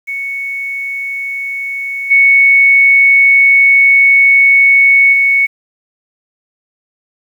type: tone with level steps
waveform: sine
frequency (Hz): 2217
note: C#7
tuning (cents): 0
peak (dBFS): -17 / -4 / -7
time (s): 0.07-5.47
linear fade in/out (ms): 20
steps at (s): 2.1 / 5.12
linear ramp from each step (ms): 20
effects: 7-bit